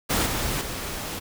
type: noise with level steps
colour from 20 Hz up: pink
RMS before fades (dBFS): -23 / -27 / -32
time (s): 0.09-1.2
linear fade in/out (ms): 20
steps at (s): 0.26 / 0.61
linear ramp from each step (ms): 2
effects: none